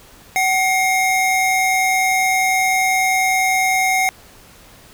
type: tone pair together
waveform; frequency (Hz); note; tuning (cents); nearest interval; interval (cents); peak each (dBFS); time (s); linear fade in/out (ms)
square; 755 / 2135; F#5 / C7; +35 / +34; octave + tritone; 1799; -18; 0.36-4.09; 0
effects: pink hiss -45 dBFS RMS until 4.93 s